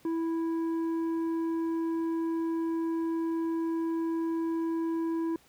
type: tone with tanh clipping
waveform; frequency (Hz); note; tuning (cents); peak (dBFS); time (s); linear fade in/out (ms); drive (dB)
triangle; 329; E4; -3; -29; 0.05-5.36; 2; 11
effects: pink hiss -61 dBFS RMS until 5.48 s + high-pass 60 Hz 12 dB/octave